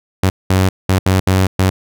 sawtooth tone bursts at uneven times, 94.2 Hz, F#2, 32 cents sharp, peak -6 dBFS, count 6, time 0.23-0.3 / 0.5-0.69 / 0.89-0.99 / 1.06-1.2 / 1.27-1.47 / 1.59-1.7 s, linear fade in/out 5 ms, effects none

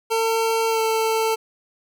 25% pulse tone with pitch glide, 451.2 to 445.2 Hz, A4 to A4, +44 to +20 cents, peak -15 dBFS, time 0.1-1.36 s, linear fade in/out 20 ms, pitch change -24 cents, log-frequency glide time 0.7-0.8 s, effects none

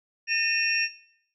sine tone cluster, 1817 / 2470 / 2692 / 5570 Hz, A#6 / D#7 / E7 / F8, -45 / -13 / +36 / -5 cents, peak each -28 dBFS, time 0.27-0.89 s, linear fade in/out 50 ms, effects noise-tail reverb RT60 0.7 s tail -18 dB re dry

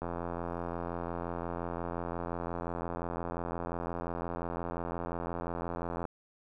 click train, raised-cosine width 1 ms, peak -22 dBFS, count 518, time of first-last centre 0.02-6.053 s, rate 85.7 Hz, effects none

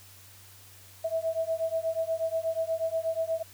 sine beating tone pair, 648 / 656.3 Hz, E5 / E5, -30 / -8 cents, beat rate 8.3 Hz, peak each -30 dBFS, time 1.04-3.43 s, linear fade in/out 10 ms, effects added 96 Hz sine -55 dBFS peak until 3.53 s + white hiss -53 dBFS RMS until 3.53 s

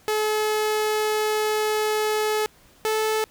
sawtooth tone pair in turn, 428.4 / 435.4 Hz, A4 / A4, -46 / -18 cents, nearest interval unison, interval 28 cents, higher second, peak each -17 dBFS, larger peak neither, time 0.08-2.46 / 2.85-3.24 s, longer first, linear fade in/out 0 ms, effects pink hiss -55 dBFS RMS until 3.3 s

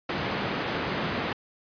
pink band-pass noise, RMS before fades -30 dBFS, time 0.09-1.33 s, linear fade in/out 5 ms, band 140 to 3000 Hz, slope 12 dB/octave, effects resampled to 11025 Hz

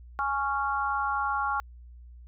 sine chord, Db major, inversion second, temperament just, 831.5 / 1108.7 / 1385.9 Hz, Ab5 / Db6 / F6, +2 / 0 / -14 cents, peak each -30 dBFS, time 0.19-1.6 s, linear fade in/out 0 ms, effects added 60 Hz sine -45 dBFS peak until 2.27 s

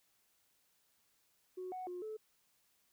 sine tone with pitch steps, 368.1 / 740 / 358.1 / 433.7 Hz, F#4 / F#5 / F4 / A4, -9 / 0 / +43 / -25 cents, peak -40 dBFS, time 1.57-2.17 s, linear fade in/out 10 ms, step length 150 ms, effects tanh soft clip ceiling -37 dBFS + white hiss -75 dBFS RMS until 2.92 s

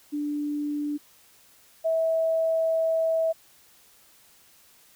sine tone pair in turn, 293.8 / 649.9 Hz, D4 / E5, +1 / -25 cents, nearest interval octave + major second, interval 1374 cents, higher second, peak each -26 / -21 dBFS, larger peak second, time 0.12-0.98 / 1.84-3.33 s, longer second, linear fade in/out 20 ms, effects white hiss -57 dBFS RMS until 4.95 s

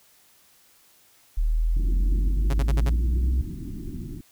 sine exponential sweep, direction up, 37.88 to 65.41 Hz, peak -19 dBFS, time 1.37-3.42 s, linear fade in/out 10 ms
pink low-pass noise, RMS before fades -34 dBFS, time 1.76-4.21 s, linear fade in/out 5 ms, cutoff 360 Hz, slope 96 dB/octave
sawtooth tone bursts, 138 Hz, C#3, 7 cents flat, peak -21 dBFS, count 5, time 2.5-2.895 s, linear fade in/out 5 ms, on 35 ms, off 55 ms
effects white hiss -58 dBFS RMS until 4.31 s

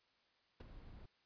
brown noise with ADSR envelope, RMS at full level -43 dBFS, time 0.6-1.06 s, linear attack 5 ms, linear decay 18 ms, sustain -12 dB, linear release 5 ms, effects white hiss -75 dBFS RMS until 1.25 s + resampled to 11025 Hz

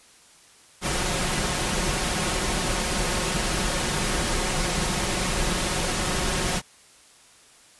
pink noise with comb filter, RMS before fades -25 dBFS, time 0.81-6.62 s, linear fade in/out 50 ms, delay 5.5 ms, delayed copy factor +0.5, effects white hiss -53 dBFS RMS until 7.79 s + resampled to 24000 Hz

